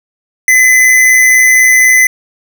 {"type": "tone with amplitude modulation", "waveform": "square", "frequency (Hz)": 2022, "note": "B6", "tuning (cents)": 40, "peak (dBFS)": -3, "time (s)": [0.48, 2.07], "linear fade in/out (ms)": 2, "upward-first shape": "sine", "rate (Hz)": 124, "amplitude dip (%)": 35, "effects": []}